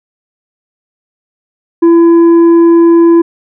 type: tone with tanh clipping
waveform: sine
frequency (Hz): 336.3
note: E4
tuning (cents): +35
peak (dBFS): -3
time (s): 1.82-3.22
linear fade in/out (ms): 10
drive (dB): 5
effects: none